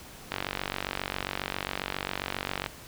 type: click train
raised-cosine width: 0.3 ms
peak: -13 dBFS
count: 112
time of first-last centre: 0.32-2.662 s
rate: 47.4 Hz
effects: pink hiss -47 dBFS RMS until 2.87 s